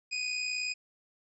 25% pulse tone with amplitude modulation, 2489 Hz, D#7, in tune, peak -25 dBFS, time 0.11-0.74 s, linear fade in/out 20 ms, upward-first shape sine, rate 59.7 Hz, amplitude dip 50%, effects resampled to 22050 Hz

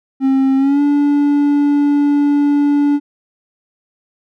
triangle tone with pitch glide, 267.6 to 288.5 Hz, C4 to D4, +39 to -31 cents, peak -8 dBFS, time 0.2-3 s, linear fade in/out 50 ms, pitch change +130 cents, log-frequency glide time 0.57-0.81 s, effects none

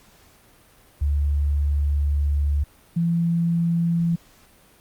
sine tone pair in turn, 72.2 / 168.92 Hz, D2 / E3, -29 / +43 cents, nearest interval octave + minor third, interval 1472 cents, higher second, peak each -18 dBFS, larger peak neither, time 1.01-2.64 / 2.96-4.16 s, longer first, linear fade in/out 10 ms, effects pink hiss -54 dBFS RMS until 4.8 s + Opus 48 kbps

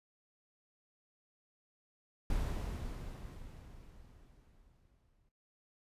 brown noise with exponential decay, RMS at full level -34 dBFS, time 2.3-5.29 s, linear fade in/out 2 ms, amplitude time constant 650 ms, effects noise-tail reverb RT60 0.2 s tail -17 dB re dry + resampled to 32000 Hz

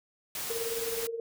white noise, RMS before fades -36 dBFS, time 0.35-1.07 s, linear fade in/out 2 ms
sine tone with tremolo, 460 Hz, A#4, 23 cents flat, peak -29 dBFS, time 0.5-1.2 s, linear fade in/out 2 ms, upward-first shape triangle, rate 19 Hz, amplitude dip 75%
effects none

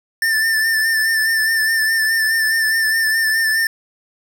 square tone with vibrato, 1780 Hz, A6, 20 cents sharp, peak -15 dBFS, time 0.22-3.67 s, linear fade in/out 2 ms, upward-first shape sine, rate 4.8 Hz, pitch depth 34 cents each way, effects 7-bit

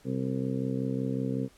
harmonic tone, 65.41 Hz, C2, in tune, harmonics 2 / 3 / 4 / 5 / 6 / 7 / 8, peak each -33 / -34 / -32 / -45 / -42 / -37 / -43 dBFS, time 0.04-1.49 s, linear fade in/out 50 ms, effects pink hiss -60 dBFS RMS until 1.57 s + low-pass 12000 Hz 12 dB/octave

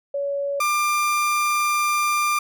sine / 30% pulse tone pair in turn, 563 / 1193 Hz, C#5 / D6, +27 / +27 cents, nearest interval octave + minor second, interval 1300 cents, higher second, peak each -22 / -16 dBFS, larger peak second, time 0.14-0.6 / 0.6-2.39 s, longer second, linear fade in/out 5 ms, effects none

